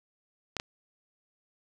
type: clicks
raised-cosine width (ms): 0.2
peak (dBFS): -15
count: 2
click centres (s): 0.567 / 0.599
effects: none